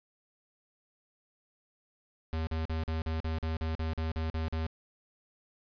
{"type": "tone bursts", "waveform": "square", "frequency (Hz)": 80.2, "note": "E2", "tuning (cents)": -47, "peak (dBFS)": -31, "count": 13, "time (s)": [2.33, 4.666], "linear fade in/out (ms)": 0, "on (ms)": 140, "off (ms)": 43, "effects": ["resampled to 11025 Hz", "12-bit"]}